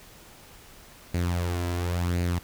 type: tone with flanger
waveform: sawtooth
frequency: 87.6 Hz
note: F2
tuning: 6 cents sharp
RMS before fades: -27 dBFS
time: 1.14-2.39 s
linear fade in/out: 5 ms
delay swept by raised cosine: 0.44 to 3.04 ms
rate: 0.94 Hz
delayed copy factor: +0.55
effects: pink hiss -50 dBFS RMS until 2.43 s